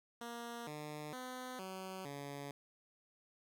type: tone with pitch steps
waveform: 10% pulse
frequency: 235.6 / 150.4 / 254 / 188.7 / 141.8 Hz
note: A#3 / D3 / B3 / F#3 / C#3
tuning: +19 / +42 / +49 / +34 / +40 cents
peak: -36 dBFS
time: 0.21-2.51 s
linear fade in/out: 2 ms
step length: 460 ms
effects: none

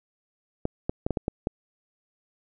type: clicks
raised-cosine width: 2 ms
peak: -12 dBFS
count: 7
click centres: 0.654 / 0.895 / 1.065 / 1.107 / 1.172 / 1.281 / 1.471 s
effects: none

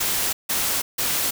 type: noise bursts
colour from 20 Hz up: white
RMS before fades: -23 dBFS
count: 3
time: 0-1.31 s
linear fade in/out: 10 ms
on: 330 ms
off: 160 ms
effects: none

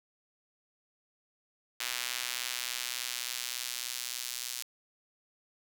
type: tone with high-pass filter sweep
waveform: sawtooth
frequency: 123.47 Hz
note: B2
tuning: in tune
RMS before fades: -37 dBFS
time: 1.8-4.63 s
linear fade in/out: 5 ms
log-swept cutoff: 2400 to 4700 Hz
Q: 0.79
effects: 9-bit

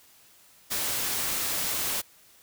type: noise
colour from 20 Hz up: white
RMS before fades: -29 dBFS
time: 0.7-2.02 s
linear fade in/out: 20 ms
effects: white hiss -57 dBFS RMS until 2.42 s

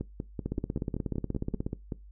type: two click trains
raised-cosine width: 3 ms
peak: -18 / -20 dBFS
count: 21 / 11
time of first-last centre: 0.46-1.665 / 0.01-1.922 s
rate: 16.6 / 5.23 Hz
effects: noise-tail reverb RT60 0.2 s tail -20 dB re dry + added 50 Hz sine -47 dBFS peak until 2.11 s

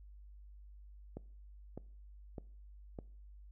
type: click train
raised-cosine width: 2 ms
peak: -30 dBFS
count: 4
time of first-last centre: 1.17-2.988 s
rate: 1.65 Hz
effects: noise-tail reverb RT60 0.5 s tail -22 dB re dry + added 50 Hz sine -52 dBFS peak until 3.51 s

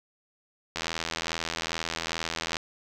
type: click train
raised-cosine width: 0.2 ms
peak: -12 dBFS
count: 150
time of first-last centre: 0.76-2.568 s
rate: 82.4 Hz
effects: none

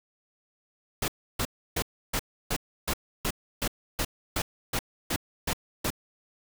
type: noise bursts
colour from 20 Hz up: pink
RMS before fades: -28 dBFS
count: 14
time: 1.02-5.904 s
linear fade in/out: 5 ms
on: 61 ms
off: 310 ms
effects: none

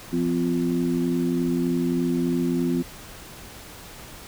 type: tone cluster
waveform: sine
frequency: 172.5 / 255.8 / 347.5 Hz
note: F3 / C4 / F4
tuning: -21 / -39 / -9 cents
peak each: -26 / -23 / -27 dBFS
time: 0.12-2.83 s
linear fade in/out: 20 ms
effects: pink hiss -42 dBFS RMS until 4.27 s

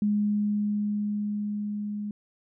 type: tone with level ramp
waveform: sine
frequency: 207.7 Hz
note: G#3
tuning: in tune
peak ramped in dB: -21 to -30 dBFS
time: 0.02-2.11 s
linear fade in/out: 2 ms
effects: none

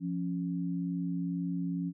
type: tone pair together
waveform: sine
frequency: 174.3 / 276.5 Hz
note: F3 / C#4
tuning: -3 / -4 cents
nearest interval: minor sixth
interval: 799 cents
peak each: -32 / -35 dBFS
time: 0-1.93 s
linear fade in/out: 50 ms
effects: none

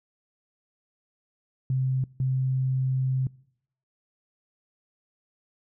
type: tone bursts at uneven times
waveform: sine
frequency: 130.81 Hz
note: C3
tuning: in tune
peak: -22 dBFS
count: 2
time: 1.7-2.04 / 2.2-3.27 s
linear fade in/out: 2 ms
effects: noise-tail reverb RT60 0.7 s tail -24 dB re dry

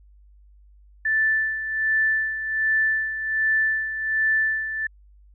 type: tone with tremolo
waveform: sine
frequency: 1760 Hz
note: A6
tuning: in tune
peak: -17 dBFS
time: 1.05-4.87 s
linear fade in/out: 5 ms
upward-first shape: sine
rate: 1.3 Hz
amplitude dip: 65%
effects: added 50 Hz sine -49 dBFS peak until 5.34 s

